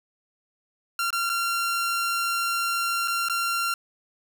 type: tone with dropouts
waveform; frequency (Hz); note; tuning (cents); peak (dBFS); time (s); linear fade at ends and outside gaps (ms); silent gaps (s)
sawtooth; 1377; F6; -25; -20; 0.99-3.74; 2; 1.105-1.128 / 1.294-1.298 / 3.076-3.08 / 3.286-3.297
effects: none